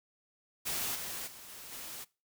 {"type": "noise with level steps", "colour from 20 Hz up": "white", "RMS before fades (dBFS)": [-35, -40, -50, -48, -44], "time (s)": [0.65, 2.05], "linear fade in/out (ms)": 20, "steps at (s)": [0.94, 1.26, 1.48, 1.71], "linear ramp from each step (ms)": 20, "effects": ["noise-tail reverb RT60 0.3 s tail -22 dB re dry"]}